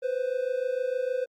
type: tone pair together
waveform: triangle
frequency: 496.8 / 523.3 Hz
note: B4 / C5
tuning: +10 / 0 cents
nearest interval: minor second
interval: 90 cents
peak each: -27 dBFS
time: 0.02-1.26 s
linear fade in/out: 20 ms
effects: Opus 48 kbps